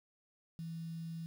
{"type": "tone with quantisation", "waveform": "sine", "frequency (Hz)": 164.81, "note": "E3", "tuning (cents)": 0, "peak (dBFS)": -40, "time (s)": [0.59, 1.26], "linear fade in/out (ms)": 0, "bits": 10, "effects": []}